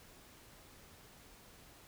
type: silence
effects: pink hiss -59 dBFS RMS until 1.87 s